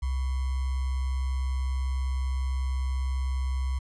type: tone with sample-and-hold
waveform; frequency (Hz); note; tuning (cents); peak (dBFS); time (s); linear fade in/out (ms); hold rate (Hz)
sine; 65.4; C2; 0; -25; 0.02-3.79; 10; 1050
effects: resampled to 24000 Hz